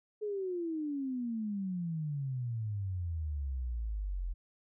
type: exponential sweep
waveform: sine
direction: down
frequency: 430.2 to 41.86 Hz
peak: -33 dBFS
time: 0.21-4.34 s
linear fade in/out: 20 ms
effects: none